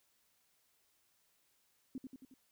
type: tone with echo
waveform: sine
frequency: 261.6 Hz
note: C4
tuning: in tune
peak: -39 dBFS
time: 1.95-1.98 s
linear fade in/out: 2 ms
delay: 90 ms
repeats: 4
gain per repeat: -4 dB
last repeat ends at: 2.34 s
effects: white hiss -75 dBFS RMS until 2.51 s